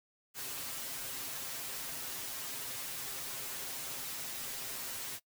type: noise with comb filter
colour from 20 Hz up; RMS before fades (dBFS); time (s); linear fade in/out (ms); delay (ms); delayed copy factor
white; -41; 0.34-5.2; 50; 7.5; +0.9
effects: noise-tail reverb RT60 0.1 s tail -22 dB re dry